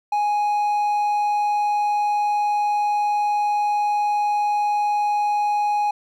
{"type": "tone", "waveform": "triangle", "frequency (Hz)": 830.6, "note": "G#5", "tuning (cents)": 0, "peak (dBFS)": -16, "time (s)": [0.12, 5.91], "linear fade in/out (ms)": 5, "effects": []}